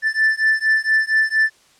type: beating tone pair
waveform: triangle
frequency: 1760 / 1764.3 Hz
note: A6 / A6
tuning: 0 / +4 cents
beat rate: 4.3 Hz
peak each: -16 dBFS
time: 0.02-1.5 s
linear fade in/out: 50 ms
effects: white hiss -54 dBFS RMS until 1.79 s + low-pass 8000 Hz 12 dB/octave